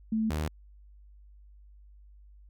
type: tone pair in turn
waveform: sine / sawtooth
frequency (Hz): 220 / 76.95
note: A3 / D#2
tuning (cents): 0 / -19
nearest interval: octave + tritone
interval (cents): 1819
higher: first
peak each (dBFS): -25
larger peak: neither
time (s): 0.12-0.3 / 0.3-0.48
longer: neither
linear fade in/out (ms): 5
effects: added 50 Hz sine -51 dBFS peak until 2.49 s